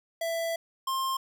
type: tone pair in turn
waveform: square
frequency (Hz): 664 / 1060.1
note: E5 / C6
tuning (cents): +12 / +22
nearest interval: minor sixth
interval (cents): 810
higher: second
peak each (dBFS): -29 / -28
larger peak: second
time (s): 0.21-0.56 / 0.87-1.17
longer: first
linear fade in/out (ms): 5
effects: none